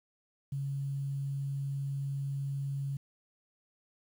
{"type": "tone with quantisation", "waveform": "sine", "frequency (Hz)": 138.7, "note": "C#3", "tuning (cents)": 1, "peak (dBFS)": -32, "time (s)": [0.52, 2.97], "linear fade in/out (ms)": 5, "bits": 10, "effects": []}